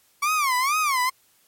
30% pulse tone with vibrato, 1120 Hz, C#6, 18 cents sharp, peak -17 dBFS, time 0.22-1.1 s, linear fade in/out 10 ms, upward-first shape sine, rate 2.2 Hz, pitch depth 210 cents each way, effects white hiss -61 dBFS RMS until 1.47 s + MP3 64 kbps

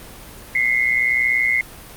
sine tone pair together, 2033 / 2154 Hz, B6 / C7, +50 / +50 cents, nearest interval minor second, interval 100 cents, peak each -18 dBFS, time 0.55-1.61 s, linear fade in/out 2 ms, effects pink hiss -39 dBFS RMS until 1.96 s + Opus 32 kbps

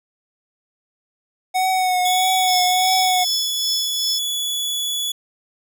square tone with vibrato, 740 Hz, F#5, in tune, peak -17 dBFS, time 1.54-3.25 s, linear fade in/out 20 ms, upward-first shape triangle, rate 1.6 Hz, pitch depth 35 cents each way
sawtooth tone, 3413 Hz, G#7, 47 cents sharp, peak -18 dBFS, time 2.05-5.12 s, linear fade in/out 5 ms
sine tone with tremolo, 5274 Hz, E8, in tune, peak -19 dBFS, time 2.47-4.19 s, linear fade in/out 10 ms, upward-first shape triangle, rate 2.6 Hz, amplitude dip 85%
effects none

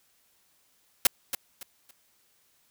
white noise with echo, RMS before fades -19 dBFS, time 1.05-1.07 s, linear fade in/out 2 ms, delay 280 ms, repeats 3, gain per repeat -11 dB, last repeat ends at 1.91 s, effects white hiss -67 dBFS RMS until 2.7 s

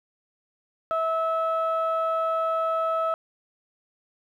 sine tone pair together, 650 / 1300 Hz, E5 / E6, -24 / -24 cents, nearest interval octave, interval 1200 cents, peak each -24 dBFS, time 0.91-3.14 s, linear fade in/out 0 ms, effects tanh soft clip ceiling -17 dBFS + 10-bit

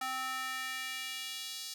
square tone with high-pass filter sweep, 260 Hz, C4, 11 cents flat, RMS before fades -39 dBFS, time 0.01-1.74 s, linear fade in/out 5 ms, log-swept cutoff 1000 to 4500 Hz, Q 1.7, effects none

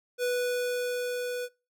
square tone with level ramp, 492.5 Hz, B4, 5 cents flat, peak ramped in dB -26 to -32 dBFS, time 0.18-1.49 s, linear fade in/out 50 ms, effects noise-tail reverb RT60 0.3 s tail -24 dB re dry

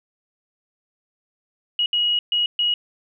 sine tone bursts at uneven times, 2900 Hz, F#7, 35 cents flat, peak -17 dBFS, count 4, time 1.79-1.86 / 1.93-2.19 / 2.32-2.46 / 2.59-2.74 s, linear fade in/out 2 ms, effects none

